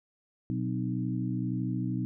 harmonic tone with a mistuned harmonic, 61.74 Hz, B1, in tune, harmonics 2 / 3 / 4 / 5, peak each -32 / -34 / -35 / -36 dBFS, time 0.5-2.05 s, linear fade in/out 0 ms, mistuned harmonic 4, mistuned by +61 cents, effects none

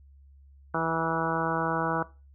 harmonic tone with a mistuned harmonic, 163.6 Hz, E3, 13 cents flat, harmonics 1 / 2 / 3 / 4 / 5 / 6 / 7 / 8 / 9, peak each -34 / -34 / -34 / -34 / -34 / -34 / -34 / -34 / -34 dBFS, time 0.74-2.03 s, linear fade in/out 5 ms, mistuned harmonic 6, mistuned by -15 cents, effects noise-tail reverb RT60 0.3 s tail -19 dB re dry + added 69 Hz sine -51 dBFS peak until 2.34 s

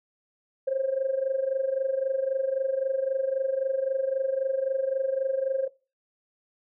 sine tone with amplitude modulation, 534 Hz, C5, 35 cents sharp, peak -20 dBFS, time 0.67-5.68 s, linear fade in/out 10 ms, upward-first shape sine, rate 23.8 Hz, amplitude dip 75%, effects noise-tail reverb RT60 0.3 s tail -20 dB re dry + tanh soft clip ceiling -17 dBFS

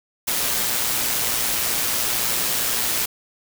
white noise with amplitude modulation, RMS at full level -21 dBFS, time 0.27-3.06 s, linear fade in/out 10 ms, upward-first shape sine, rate 118 Hz, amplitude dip 30%, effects none

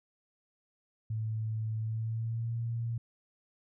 sine tone with pitch glide, 110 to 116.2 Hz, A2 to A#2, 0 to -5 cents, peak -31 dBFS, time 1.1-2.98 s, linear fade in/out 5 ms, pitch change +95 cents, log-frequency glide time 1.79-2.56 s, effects none

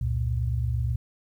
sine tone cluster, 68.3 / 87.3 / 117.1 Hz, C#2 / F2 / A#2, -25 / 0 / +8 cents, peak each -27 / -35 / -26 dBFS, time 0.01-0.96 s, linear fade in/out 5 ms, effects 10-bit

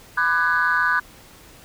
sine chord, G# half-diminished seventh, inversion first, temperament just, 996.7 / 1196.1 / 1495.1 / 1661.2 Hz, B5 / D6 / F#6 / G#6, +16 / +31 / +18 / 0 cents, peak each -24 / -23 / -19 / -22 dBFS, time 0.17-1 s, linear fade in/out 10 ms, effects tanh soft clip ceiling -10 dBFS + pink hiss -47 dBFS RMS until 1.64 s

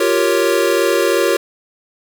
square chord, G half-diminished seventh, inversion third, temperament equal, 349.2 / 392 / 466.2 / 554.4 Hz, F4 / G4 / Bb4 / Db5, 0 / 0 / 0 / 0 cents, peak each -19 dBFS, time 0-1.37 s, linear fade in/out 5 ms, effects none

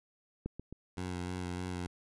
clicks, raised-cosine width 3 ms, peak -23 / -29 / -31 dBFS, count 3, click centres 0.46 / 0.596 / 0.726 s
15% pulse tone with vibrato, 90 Hz, F#2, 47 cents flat, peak -30 dBFS, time 0.97-1.87 s, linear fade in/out 5 ms, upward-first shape triangle, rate 3.3 Hz, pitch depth 33 cents each way
effects resampled to 24000 Hz

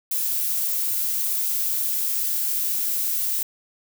violet noise, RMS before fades -24 dBFS, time 0.11-3.43 s, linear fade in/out 5 ms, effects none

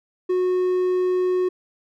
triangle tone, 365.6 Hz, F#4, 21 cents flat, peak -16 dBFS, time 0.29-1.49 s, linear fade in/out 10 ms, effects none

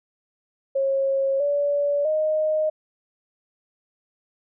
sine tone with pitch steps, 543 / 575 / 620 Hz, C#5 / D5 / D#5, -36 / -37 / -6 cents, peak -19 dBFS, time 0.75-2.7 s, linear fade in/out 10 ms, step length 650 ms, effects none

